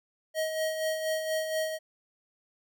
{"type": "tone with tremolo", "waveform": "square", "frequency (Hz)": 632, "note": "D#5", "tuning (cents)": 27, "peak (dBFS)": -27, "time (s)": [0.34, 1.79], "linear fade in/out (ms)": 50, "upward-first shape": "sine", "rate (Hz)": 4.2, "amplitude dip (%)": 50, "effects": []}